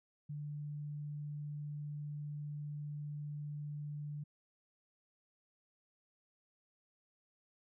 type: tone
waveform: sine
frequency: 147.5 Hz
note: D3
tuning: 8 cents sharp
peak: -40 dBFS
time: 0.29-4.24 s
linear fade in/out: 10 ms
effects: none